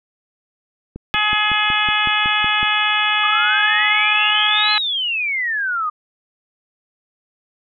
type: click train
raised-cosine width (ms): 3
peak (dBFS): -17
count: 10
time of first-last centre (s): 0.96-2.63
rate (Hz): 5.39
type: harmonic tone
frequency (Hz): 422.1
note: G#4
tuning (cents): +28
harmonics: 2 / 3 / 4 / 5 / 6 / 7 / 8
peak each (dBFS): -24 / -22 / -22 / -24 / -21 / -24 / -23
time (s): 1.14-4.78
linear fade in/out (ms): 0
type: exponential two-way sweep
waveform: sine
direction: up then down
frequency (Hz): 1200 to 4117 to 1200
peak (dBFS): -18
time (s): 3.23-5.9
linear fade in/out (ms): 10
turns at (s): 4.73
effects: none